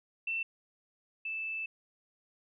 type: tone pair in turn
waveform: sine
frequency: 2681 / 2636 Hz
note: E7 / E7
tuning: +29 / -1 cents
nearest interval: unison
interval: 30 cents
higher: first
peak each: -31 / -34 dBFS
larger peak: first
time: 0.27-0.43 / 1.25-1.66 s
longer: second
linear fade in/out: 5 ms
effects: none